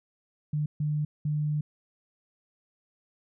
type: tone bursts at uneven times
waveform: sine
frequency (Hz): 150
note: D3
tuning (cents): +37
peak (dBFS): -25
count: 3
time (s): 0.53-0.66 / 0.8-1.05 / 1.25-1.61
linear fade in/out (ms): 5
effects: none

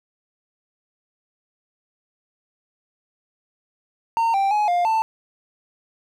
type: tone with pitch steps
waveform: triangle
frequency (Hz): 915 / 785 / 840 / 704 / 888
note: A#5 / G5 / G#5 / F5 / A5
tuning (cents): -32 / +2 / +19 / +14 / +16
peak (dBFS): -15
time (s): 4.17-5.02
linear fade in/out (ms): 0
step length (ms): 170
effects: none

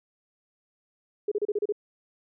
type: tone bursts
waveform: sine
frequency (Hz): 415.3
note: G#4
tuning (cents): 0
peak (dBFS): -23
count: 7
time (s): 1.28-1.724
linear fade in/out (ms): 5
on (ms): 36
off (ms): 32
effects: none

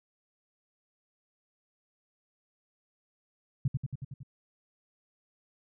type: tone with echo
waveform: sine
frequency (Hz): 133.4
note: C3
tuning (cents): +34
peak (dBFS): -23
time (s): 3.65-3.68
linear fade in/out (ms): 5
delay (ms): 92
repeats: 6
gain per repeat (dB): -3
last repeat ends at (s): 4.232
effects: none

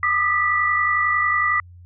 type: tone cluster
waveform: sine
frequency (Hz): 1202 / 1253 / 1963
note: D6 / D#6 / B6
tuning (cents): +40 / +12 / -11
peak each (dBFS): -21 / -26 / -19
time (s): 0.03-1.6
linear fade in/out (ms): 2
effects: added 88 Hz sine -41 dBFS peak until 1.85 s

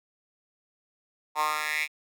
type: tone with high-pass filter sweep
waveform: 10% pulse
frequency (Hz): 152.4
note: D#3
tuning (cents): -36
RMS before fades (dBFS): -28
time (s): 1.35-1.88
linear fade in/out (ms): 50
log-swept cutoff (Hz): 930 to 2400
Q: 4.7
effects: none

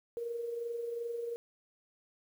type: tone with amplitude modulation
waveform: sine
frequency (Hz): 469.5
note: A#4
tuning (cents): +12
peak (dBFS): -33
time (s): 0.17-1.36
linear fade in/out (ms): 0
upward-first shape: sine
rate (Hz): 22.7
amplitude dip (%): 45
effects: 10-bit

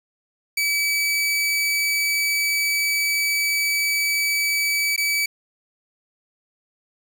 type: tone with dropouts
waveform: sawtooth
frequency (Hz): 2293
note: D7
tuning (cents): -42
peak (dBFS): -16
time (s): 0.57-5.26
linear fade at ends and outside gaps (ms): 5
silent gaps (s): 4.963-4.977
effects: 8-bit

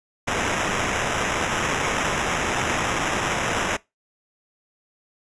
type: noise with sample-and-hold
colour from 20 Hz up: white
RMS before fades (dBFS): -24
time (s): 0.27-3.77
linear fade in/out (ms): 10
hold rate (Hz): 4410
effects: noise-tail reverb RT60 0.2 s tail -21 dB re dry + resampled to 22050 Hz

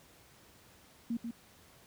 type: tone with echo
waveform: sine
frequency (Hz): 233.1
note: A#3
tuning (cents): 0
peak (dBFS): -31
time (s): 1.1-1.17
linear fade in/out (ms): 5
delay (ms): 140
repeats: 1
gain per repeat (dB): -5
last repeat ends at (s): 1.31
effects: pink hiss -60 dBFS RMS until 1.86 s + high-pass 60 Hz 12 dB/octave

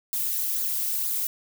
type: noise with flanger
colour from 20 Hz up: violet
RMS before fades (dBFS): -27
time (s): 0.13-1.27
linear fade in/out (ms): 0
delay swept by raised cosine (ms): 0.34 to 2.54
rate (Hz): 2.1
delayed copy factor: -0.6
effects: none

